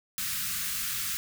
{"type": "band-stop noise", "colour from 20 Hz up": "white", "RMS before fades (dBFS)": -32, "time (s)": [0.18, 1.17], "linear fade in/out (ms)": 0, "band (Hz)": [220, 1200], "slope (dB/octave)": 48, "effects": []}